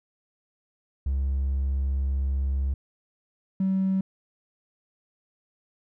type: tone pair in turn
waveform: triangle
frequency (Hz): 67.8 / 190.83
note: C#2 / G3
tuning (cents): -38 / -46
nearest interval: octave + tritone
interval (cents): 1792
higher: second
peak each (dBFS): -20 / -18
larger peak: second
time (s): 1.06-2.74 / 3.6-4.01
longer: first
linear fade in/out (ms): 5
effects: tanh soft clip ceiling -18 dBFS